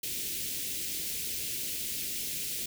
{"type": "band-stop noise", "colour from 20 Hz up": "white", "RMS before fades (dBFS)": -35, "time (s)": [0.03, 2.66], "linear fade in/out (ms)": 5, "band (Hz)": [440, 2300], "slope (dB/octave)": 24, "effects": []}